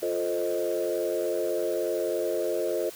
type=chord; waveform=sine; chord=F dominant seventh; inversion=none; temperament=equal; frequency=349.2 / 440 / 523.3 / 622.3 Hz; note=F4 / A4 / C5 / Eb5; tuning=0 / 0 / 0 / 0 cents; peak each=-30 dBFS; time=0.02-2.9 s; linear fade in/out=10 ms; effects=tanh soft clip ceiling -18 dBFS + white hiss -45 dBFS RMS until 2.95 s